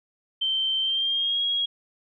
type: tone with pitch glide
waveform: sine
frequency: 3116 to 3296 Hz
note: G7 to G#7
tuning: -11 to -14 cents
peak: -22 dBFS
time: 0.41-1.66 s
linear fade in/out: 10 ms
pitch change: +97 cents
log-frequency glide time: 0.81-1.41 s
effects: none